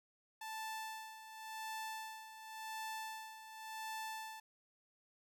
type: tone with tremolo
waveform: sawtooth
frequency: 880 Hz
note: A5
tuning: in tune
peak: -38 dBFS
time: 0.41-4.4 s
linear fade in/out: 5 ms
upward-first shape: sine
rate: 0.91 Hz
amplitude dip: 70%
effects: 12-bit